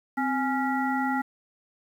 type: harmonic tone with a mistuned harmonic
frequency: 277.2 Hz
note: C#4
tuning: in tune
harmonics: 1 / 3 / 5 / 7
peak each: -27 / -28 / -32 / -34 dBFS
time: 0.17-1.22 s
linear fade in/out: 10 ms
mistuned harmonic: 1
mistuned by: -110 cents
effects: 9-bit